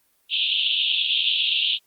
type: band-pass noise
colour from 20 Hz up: white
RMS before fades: -22 dBFS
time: 0.29-1.79 s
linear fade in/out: 50 ms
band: 2700 to 3700 Hz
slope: 96 dB/octave
effects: white hiss -65 dBFS RMS until 1.86 s + Opus 32 kbps